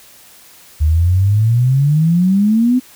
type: exponential sweep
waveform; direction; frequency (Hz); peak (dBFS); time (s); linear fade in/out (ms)
sine; up; 74.1 to 258.3; -9; 0.8-2.8; 20
effects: white hiss -43 dBFS RMS until 2.95 s